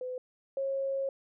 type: tone pair in turn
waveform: sine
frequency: 506 / 543.3 Hz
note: B4 / C#5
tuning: +42 / -35 cents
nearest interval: minor second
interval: 123 cents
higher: second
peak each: -34 / -29 dBFS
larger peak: second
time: 0.01-0.18 / 0.57-1.09 s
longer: second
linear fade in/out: 2 ms
effects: none